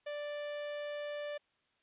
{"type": "tone", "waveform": "45% pulse", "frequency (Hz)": 587.3, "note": "D5", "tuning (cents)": 0, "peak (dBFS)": -38, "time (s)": [0.06, 1.38], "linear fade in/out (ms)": 10, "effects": ["white hiss -75 dBFS RMS until 1.82 s", "resampled to 8000 Hz"]}